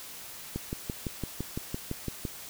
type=click train; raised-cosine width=3 ms; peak=-19 dBFS; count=11; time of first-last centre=0.56-2.252 s; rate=5.91 Hz; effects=white hiss -44 dBFS RMS until 2.49 s